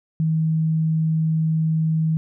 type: tone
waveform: sine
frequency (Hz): 159.4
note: D#3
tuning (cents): +42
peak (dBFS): -17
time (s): 0.2-2.17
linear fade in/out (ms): 0
effects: none